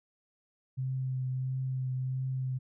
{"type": "tone with vibrato", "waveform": "sine", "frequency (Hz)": 130, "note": "C3", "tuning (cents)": -11, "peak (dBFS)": -30, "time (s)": [0.77, 2.59], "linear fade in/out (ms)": 20, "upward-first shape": "triangle", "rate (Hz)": 1.5, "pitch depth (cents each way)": 18, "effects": []}